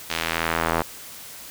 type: tone with band-pass filter sweep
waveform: square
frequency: 41.2 Hz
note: E1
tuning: in tune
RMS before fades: -25 dBFS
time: 0.09-0.83 s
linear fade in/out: 20 ms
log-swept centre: 3400 to 930 Hz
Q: 0.97
effects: white hiss -40 dBFS RMS until 1.5 s